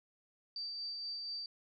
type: tone with tremolo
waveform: sine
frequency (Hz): 4645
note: D8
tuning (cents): -20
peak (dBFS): -38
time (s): 0.56-1.46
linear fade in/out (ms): 2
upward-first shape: sine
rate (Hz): 4.2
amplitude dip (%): 25
effects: none